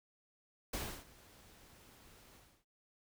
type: noise with ADSR envelope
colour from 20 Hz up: pink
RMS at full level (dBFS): -39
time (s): 0.73-2.65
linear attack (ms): 7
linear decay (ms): 300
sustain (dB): -22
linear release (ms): 300
effects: none